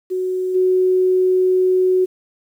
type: tone with level steps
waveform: sine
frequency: 370 Hz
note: F#4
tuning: in tune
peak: -18 / -12 dBFS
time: 0.1-2.06 s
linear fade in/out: 20 ms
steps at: 0.54 s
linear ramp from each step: 20 ms
effects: 8-bit